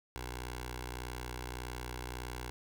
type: tone with notch filter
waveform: 10% pulse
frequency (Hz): 61.7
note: B1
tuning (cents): -1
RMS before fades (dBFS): -42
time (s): 0.16-2.5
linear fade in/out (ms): 0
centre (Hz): 200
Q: 0.5
effects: none